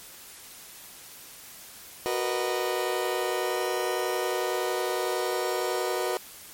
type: chord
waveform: 30% pulse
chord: B major seventh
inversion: second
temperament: just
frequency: 370.4 / 463 / 493.9 / 617.4 Hz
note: F#4 / A#4 / B4 / D#5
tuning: +2 / -12 / 0 / -14 cents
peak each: -27 / -31 / -29 / -31 dBFS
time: 2.06-6.17 s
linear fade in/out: 0 ms
effects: white hiss -46 dBFS RMS until 6.53 s + MP3 64 kbps